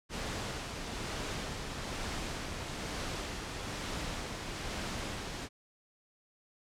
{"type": "noise with tremolo", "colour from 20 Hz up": "pink", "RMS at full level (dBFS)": -37, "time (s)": [0.09, 5.49], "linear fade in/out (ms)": 50, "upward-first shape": "sine", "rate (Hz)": 1.1, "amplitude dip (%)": 30, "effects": ["low-pass 7000 Hz 12 dB/octave"]}